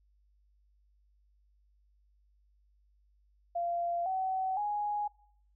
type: tone with pitch steps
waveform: sine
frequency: 690 / 756.8 / 830.1 Hz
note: F5 / F#5 / G#5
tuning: -21 / +39 / -1 cents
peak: -30 dBFS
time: 3.55-5.08 s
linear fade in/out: 10 ms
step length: 510 ms
effects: noise-tail reverb RT60 0.7 s tail -24 dB re dry + added 50 Hz sine -65 dBFS peak until 5.55 s